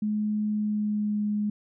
sine tone with pitch glide, 211.5 to 208.8 Hz, G#3 to G#3, +32 to +10 cents, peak -24 dBFS, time 0.02-1.5 s, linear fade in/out 5 ms, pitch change -22 cents, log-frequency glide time 0.48-1.23 s, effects none

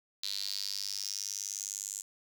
sawtooth tone with high-pass filter sweep, 99.8 Hz, G2, 32 cents sharp, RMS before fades -38 dBFS, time 0.23-2.02 s, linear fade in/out 5 ms, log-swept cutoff 4100 to 7300 Hz, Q 6.2, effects none

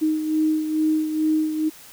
sine beating tone pair, 311.1 / 313.4 Hz, D#4 / D#4, 0 / +13 cents, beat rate 2.3 Hz, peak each -19 / -27 dBFS, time 0.01-1.7 s, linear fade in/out 20 ms, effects white hiss -45 dBFS RMS until 1.92 s

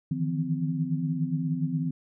sine tone cluster, 152.3 / 159.5 / 169.3 / 256.5 Hz, D#3 / D#3 / E3 / C4, -37 / +43 / +46 / -34 cents, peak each -31 dBFS, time 0.11-1.91 s, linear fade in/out 5 ms, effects none

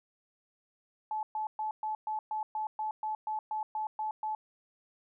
sine tone bursts, 863 Hz, A5, 34 cents flat, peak -31 dBFS, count 14, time 1.11-4.35 s, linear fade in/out 2 ms, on 120 ms, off 120 ms, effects none

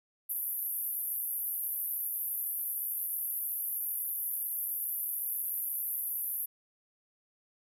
pink band-pass noise, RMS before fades -35 dBFS, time 0.29-6.46 s, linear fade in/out 10 ms, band 11000 to 14000 Hz, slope 96 dB/octave, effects none

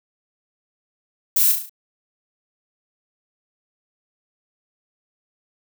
violet noise with echo, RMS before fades -17 dBFS, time 1.36-1.52 s, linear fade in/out 5 ms, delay 35 ms, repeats 5, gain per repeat -5 dB, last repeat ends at 1.695 s, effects none

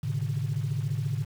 sine tone cluster, 108 / 134.1 / 148.6 Hz, A2 / C3 / D3, -32 / +43 / +21 cents, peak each -30 dBFS, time 0.03-1.25 s, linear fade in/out 10 ms, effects tanh soft clip ceiling -20 dBFS + 8-bit

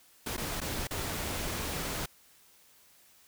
pink noise with dropouts, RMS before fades -35 dBFS, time 0.26-2.06 s, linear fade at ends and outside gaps 5 ms, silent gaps 0.367-0.377 / 0.604-0.614 / 0.872-0.908 s, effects white hiss -61 dBFS RMS until 3.27 s

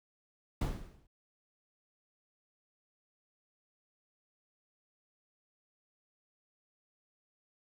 brown noise with exponential decay, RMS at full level -29 dBFS, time 0.61-1.07 s, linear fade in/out 5 ms, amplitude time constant 100 ms, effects none

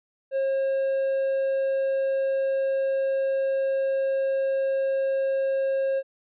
triangle tone, 539 Hz, C#5, 49 cents flat, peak -20 dBFS, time 0.31-6.03 s, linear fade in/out 50 ms, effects resampled to 8000 Hz

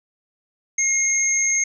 sine tone pair together, 2142 / 6419 Hz, C7 / G8, +40 / +40 cents, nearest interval octave + perfect fifth, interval 1900 cents, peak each -23 / -18 dBFS, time 0.78-1.64 s, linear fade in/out 5 ms, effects none

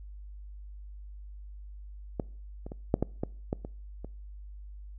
clicks, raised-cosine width 2 ms, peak -16 / -27 / -26 / -9 / -13 / -16 / -16 / -25 / -27 dBFS, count 9, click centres 2.198 / 2.665 / 2.719 / 2.941 / 3.026 / 3.235 / 3.529 / 3.649 / 4.046 s, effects noise-tail reverb RT60 0.5 s tail -24 dB re dry + added 50 Hz sine -42 dBFS peak until 4.98 s

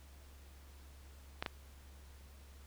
clicks, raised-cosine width 0.3 ms, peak -20 dBFS, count 2, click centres 1.425 / 1.462 s, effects added 69 Hz sine -54 dBFS peak until 2.66 s + pink hiss -63 dBFS RMS until 2.66 s

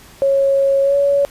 sine tone with pitch glide, 549 to 563.5 Hz, C#5 to C#5, -17 to +28 cents, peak -11 dBFS, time 0.22-1.25 s, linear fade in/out 0 ms, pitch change +45 cents, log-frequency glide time 0.82-0.96 s, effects pink hiss -43 dBFS RMS until 1.3 s + resampled to 32000 Hz

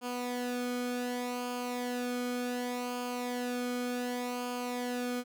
sawtooth tone with flanger, 246.1 Hz, B3, 6 cents flat, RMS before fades -35 dBFS, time 0.01-5.24 s, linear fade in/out 50 ms, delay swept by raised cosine 0.52 to 1.09 ms, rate 0.67 Hz, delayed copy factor -0.65, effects none

